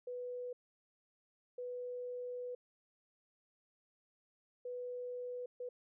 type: tone bursts at uneven times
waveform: sine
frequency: 493.9 Hz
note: B4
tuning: in tune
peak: -40 dBFS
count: 4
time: 0.07-0.53 / 1.58-2.55 / 4.65-5.46 / 5.6-5.69 s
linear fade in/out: 5 ms
effects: none